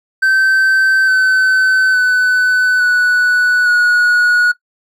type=tone with pitch steps; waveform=triangle; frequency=1547 / 1523.9 / 1501.2 / 1478.8 / 1456.8 Hz; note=G6 / G6 / F#6 / F#6 / F#6; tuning=-23 / -49 / +25 / -1 / -27 cents; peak=-7 dBFS; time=0.22-4.52 s; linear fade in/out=10 ms; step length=860 ms; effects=noise-tail reverb RT60 0.1 s tail -17 dB re dry